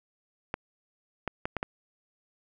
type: clicks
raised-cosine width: 0.5 ms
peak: -15 dBFS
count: 5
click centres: 0.541 / 1.277 / 1.455 / 1.567 / 1.629 s
effects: none